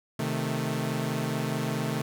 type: chord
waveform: sawtooth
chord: A diminished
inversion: first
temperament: equal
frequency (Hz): 130.81 / 155.56 / 220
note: C3 / Eb3 / A3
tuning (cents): 0 / 0 / 0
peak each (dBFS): -28 / -28 / -28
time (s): 0.19-2.02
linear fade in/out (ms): 5
effects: none